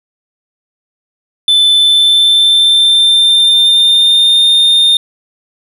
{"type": "tone with pitch glide", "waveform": "triangle", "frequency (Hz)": [3520, 3638], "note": ["A7", "A#7"], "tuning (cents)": [0, -43], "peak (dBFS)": -4, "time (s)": [1.48, 4.97], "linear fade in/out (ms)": 2, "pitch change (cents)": 57, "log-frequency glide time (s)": [1.74, 4.46], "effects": []}